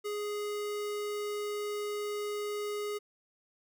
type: tone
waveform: square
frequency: 415.3 Hz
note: G#4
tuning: in tune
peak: -34 dBFS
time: 0.04-2.99 s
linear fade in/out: 20 ms
effects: none